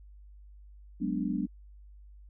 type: chord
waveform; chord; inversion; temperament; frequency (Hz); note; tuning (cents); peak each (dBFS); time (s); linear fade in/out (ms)
sine; G# half-diminished seventh; third; equal; 185 / 207.7 / 246.9 / 293.7; F#3 / G#3 / B3 / D4; 0 / 0 / 0 / 0; -34; 1-1.47; 20
effects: added 50 Hz sine -49 dBFS peak until 2.29 s